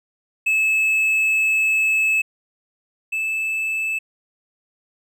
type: tone pair in turn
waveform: triangle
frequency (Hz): 2600 / 2623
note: E7 / E7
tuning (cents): -24 / -9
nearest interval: unison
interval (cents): 15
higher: second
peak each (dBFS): -14 / -19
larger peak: first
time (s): 0.46-2.22 / 3.12-3.99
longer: first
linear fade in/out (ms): 10
effects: none